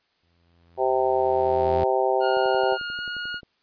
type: tone with exponential growth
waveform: sawtooth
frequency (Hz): 85.2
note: F2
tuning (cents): -42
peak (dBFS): -23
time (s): 0.23-1.84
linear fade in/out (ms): 0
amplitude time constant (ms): 350
type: harmonic tone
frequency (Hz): 130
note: C3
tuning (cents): -11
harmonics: 3 / 4 / 5 / 6 / 7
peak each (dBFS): -24 / -25 / -26 / -25 / -29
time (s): 0.77-2.78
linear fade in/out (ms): 50
type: tone with pitch glide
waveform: sawtooth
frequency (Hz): 1425 to 1437.4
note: F6 to F6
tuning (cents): +34 to +49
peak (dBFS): -25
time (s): 2.2-3.41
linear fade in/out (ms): 50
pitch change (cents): +15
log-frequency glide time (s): 2.93-2.99
type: click train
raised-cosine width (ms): 2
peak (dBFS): -32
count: 13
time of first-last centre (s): 2.37-3.432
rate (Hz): 11.3
effects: white hiss -68 dBFS RMS until 3.62 s + resampled to 11025 Hz